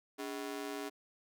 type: ring-modulated tone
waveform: sawtooth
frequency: 349.2 Hz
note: F4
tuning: in tune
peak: -32 dBFS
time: 0.18-0.9 s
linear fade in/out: 20 ms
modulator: 62 Hz
effects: none